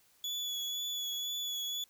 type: tone with vibrato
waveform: 35% pulse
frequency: 3413 Hz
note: G#7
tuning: 47 cents sharp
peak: -33 dBFS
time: 0.24-1.84 s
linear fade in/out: 2 ms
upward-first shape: sine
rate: 2 Hz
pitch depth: 21 cents each way
effects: white hiss -67 dBFS RMS until 1.89 s